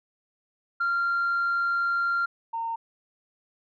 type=tone pair in turn; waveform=sine; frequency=1386 / 915.5 Hz; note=F6 / A#5; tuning=-14 / -32 cents; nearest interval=perfect fifth; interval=718 cents; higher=first; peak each=-21 / -27 dBFS; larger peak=first; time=0.8-2.26 / 2.53-2.76 s; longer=first; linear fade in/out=10 ms; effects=tanh soft clip ceiling -20 dBFS